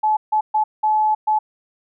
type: tone bursts at uneven times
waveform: sine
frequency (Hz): 859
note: A5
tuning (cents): -42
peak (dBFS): -14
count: 5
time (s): 0.03-0.17 / 0.32-0.41 / 0.54-0.64 / 0.83-1.15 / 1.27-1.39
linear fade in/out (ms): 10
effects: none